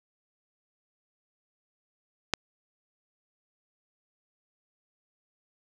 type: click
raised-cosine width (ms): 0.2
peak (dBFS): -6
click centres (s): 2.337
effects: none